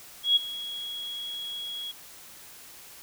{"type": "tone with ADSR envelope", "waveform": "sine", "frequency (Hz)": 3322, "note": "G#7", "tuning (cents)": 0, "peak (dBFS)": -16, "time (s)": [0.23, 1.92], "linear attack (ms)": 130, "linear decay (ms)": 18, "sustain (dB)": -17, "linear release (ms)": 15, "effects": ["white hiss -48 dBFS RMS until 3.02 s"]}